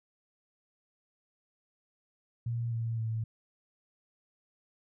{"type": "tone with pitch steps", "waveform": "sine", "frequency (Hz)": [117.4, 114.65, 111.97], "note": ["A#2", "A#2", "A2"], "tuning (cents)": [13, -28, 31], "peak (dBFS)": -30, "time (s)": [2.46, 3.24], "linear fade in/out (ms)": 5, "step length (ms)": 260, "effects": []}